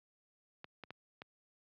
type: clicks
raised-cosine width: 0.3 ms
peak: -30 dBFS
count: 4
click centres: 0.644 / 0.837 / 0.906 / 1.219 s
effects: high-pass 100 Hz 12 dB/octave + low-pass 4000 Hz 12 dB/octave